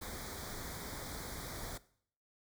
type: band-stop noise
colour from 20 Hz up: pink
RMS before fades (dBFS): -44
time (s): 0.01-1.78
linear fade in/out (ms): 10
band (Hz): 2300 to 3300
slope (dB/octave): 96
effects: noise-tail reverb RT60 0.6 s tail -19 dB re dry

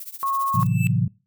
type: noise with tremolo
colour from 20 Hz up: violet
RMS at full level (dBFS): -33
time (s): 0-0.67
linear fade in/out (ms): 2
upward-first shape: triangle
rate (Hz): 15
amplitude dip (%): 95
type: tone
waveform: sine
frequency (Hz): 1094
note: C#6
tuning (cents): -23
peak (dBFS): -21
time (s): 0.23-0.63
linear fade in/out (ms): 0
type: chord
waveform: sine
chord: F# half-diminished seventh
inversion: first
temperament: just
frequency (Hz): 111 / 133.2 / 166.5 / 185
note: A2 / C3 / E3 / F#3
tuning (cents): +16 / +31 / +18 / 0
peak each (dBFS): -22 / -22 / -24 / -26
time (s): 0.54-1.08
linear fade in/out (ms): 10
type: tone with exponential growth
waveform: square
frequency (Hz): 2641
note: E7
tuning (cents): +3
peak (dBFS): -25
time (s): 0.55-0.87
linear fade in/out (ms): 0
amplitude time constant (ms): 69
effects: noise-tail reverb RT60 0.3 s tail -22 dB re dry

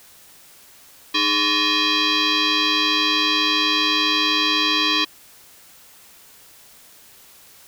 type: tone with frequency modulation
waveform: sine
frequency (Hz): 413.9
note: G#4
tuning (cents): -6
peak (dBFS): -16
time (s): 1.14-5.05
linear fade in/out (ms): 10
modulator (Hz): 720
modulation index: 5.9
effects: white hiss -48 dBFS RMS until 7.67 s

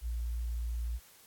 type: tone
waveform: sine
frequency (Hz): 58.27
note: A#1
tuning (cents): 0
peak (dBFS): -32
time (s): 0.01-1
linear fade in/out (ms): 50
effects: white hiss -59 dBFS RMS until 1.26 s + AAC 64 kbps

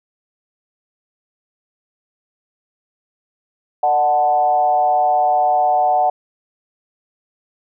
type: tone with frequency modulation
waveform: sine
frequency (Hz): 740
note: F#5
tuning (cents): 0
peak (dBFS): -12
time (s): 3.83-6.1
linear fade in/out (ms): 5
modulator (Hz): 141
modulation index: 0.74
effects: none

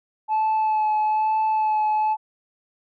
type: tone with vibrato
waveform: sine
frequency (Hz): 864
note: A5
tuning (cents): -32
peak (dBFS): -16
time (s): 0.28-2.17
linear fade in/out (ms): 50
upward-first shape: sine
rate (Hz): 1.1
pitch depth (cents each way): 17
effects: tanh soft clip ceiling -17 dBFS

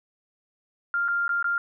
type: tone with dropouts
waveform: sine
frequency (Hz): 1396.9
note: F6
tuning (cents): 0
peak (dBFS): -22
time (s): 0.94-1.58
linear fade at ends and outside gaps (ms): 1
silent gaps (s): 1.081-1.085 / 1.28-1.292 / 1.427-1.443
effects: none

